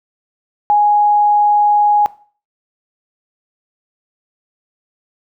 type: tone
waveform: sine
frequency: 830.6 Hz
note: G#5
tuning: in tune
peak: -8 dBFS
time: 0.7-2.06 s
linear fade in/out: 0 ms
effects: noise-tail reverb RT60 0.4 s tail -18 dB re dry